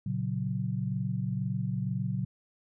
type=chord; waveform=sine; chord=F# major; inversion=first; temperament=equal; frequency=116.54 / 138.59 / 185 Hz; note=A#2 / C#3 / F#3; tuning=0 / 0 / 0 cents; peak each=-33 dBFS; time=0.06-2.25 s; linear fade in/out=5 ms; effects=none